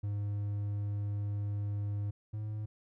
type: tone pair in turn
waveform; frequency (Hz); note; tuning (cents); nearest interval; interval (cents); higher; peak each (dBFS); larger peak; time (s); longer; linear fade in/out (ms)
triangle; 102.4 / 106.77; G#2 / G#2; -24 / +48; minor second; 72; second; -30 / -33; first; 0.03-2.11 / 2.33-2.66; first; 10
effects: none